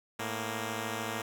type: tone pair together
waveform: 5% pulse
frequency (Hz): 109.98 / 233.3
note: A2 / A#3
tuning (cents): 0 / +2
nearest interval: octave + minor second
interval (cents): 1302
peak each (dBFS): -25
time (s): 0.19-1.22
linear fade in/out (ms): 5
effects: none